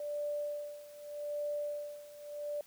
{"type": "tone with tremolo", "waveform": "sine", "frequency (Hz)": 587.3, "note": "D5", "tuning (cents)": 0, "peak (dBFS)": -33, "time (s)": [0, 2.61], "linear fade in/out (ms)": 2, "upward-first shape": "sine", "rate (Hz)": 0.83, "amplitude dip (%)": 85, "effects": ["white hiss -61 dBFS RMS until 2.66 s"]}